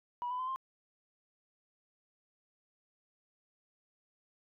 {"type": "tone with pitch steps", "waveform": "sine", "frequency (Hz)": [972, 998.7, 1026.2, 1054.5], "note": ["B5", "B5", "C6", "C6"], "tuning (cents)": [-28, 19, -34, 13], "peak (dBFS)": -33, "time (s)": [0.22, 0.56], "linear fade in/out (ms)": 0, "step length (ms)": 85, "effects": ["tanh soft clip ceiling -30 dBFS"]}